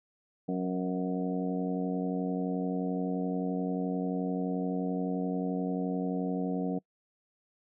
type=harmonic tone with a mistuned harmonic; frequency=91.5 Hz; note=F#2; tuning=19 cents flat; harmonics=2 / 3 / 4 / 5 / 6 / 7 / 8; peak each=-32 / -33 / -43 / -37 / -49 / -42 / -42 dBFS; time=0.48-6.79 s; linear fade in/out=10 ms; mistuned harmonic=5; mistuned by=+34 cents; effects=noise-tail reverb RT60 0.1 s tail -25 dB re dry